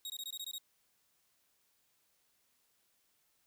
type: tone bursts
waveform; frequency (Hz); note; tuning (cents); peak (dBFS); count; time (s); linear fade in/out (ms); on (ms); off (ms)
sawtooth; 3777; A#7; +22; -37; 8; 0.05-0.582; 2; 49; 20
effects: white hiss -75 dBFS RMS until 3.46 s